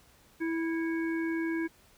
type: harmonic tone with a mistuned harmonic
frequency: 328.4 Hz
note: E4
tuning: 6 cents flat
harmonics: 1 / 3 / 5 / 7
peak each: -29 / -46 / -39 / -43 dBFS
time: 0.4-1.68 s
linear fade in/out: 20 ms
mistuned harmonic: 7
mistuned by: -56 cents
effects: pink hiss -61 dBFS RMS until 1.97 s